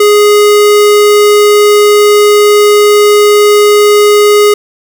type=tone; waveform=square; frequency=415.3 Hz; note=G#4; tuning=in tune; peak=-3 dBFS; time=0-4.54 s; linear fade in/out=5 ms; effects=none